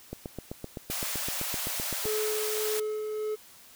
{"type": "click train", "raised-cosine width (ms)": 2, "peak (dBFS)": -22, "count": 16, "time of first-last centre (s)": [0.13, 2.056], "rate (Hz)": 7.79}
{"type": "high-pass noise", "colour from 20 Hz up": "white", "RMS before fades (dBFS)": -33, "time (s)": [0.9, 2.8], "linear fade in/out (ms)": 5, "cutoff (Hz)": 500, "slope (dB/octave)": 96}
{"type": "tone with tremolo", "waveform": "triangle", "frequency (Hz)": 428.7, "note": "A4", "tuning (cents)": -45, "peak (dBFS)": -26, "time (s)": [2.04, 3.36], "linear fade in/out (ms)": 20, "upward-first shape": "sine", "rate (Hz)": 1.7, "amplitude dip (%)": 30}
{"effects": ["white hiss -53 dBFS RMS until 3.75 s"]}